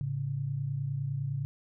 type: tone pair together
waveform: sine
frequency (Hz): 110 / 139.84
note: A2 / C#3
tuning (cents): 0 / +16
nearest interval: major third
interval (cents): 416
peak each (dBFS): -36 / -31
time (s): 0.01-1.45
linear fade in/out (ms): 0
effects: none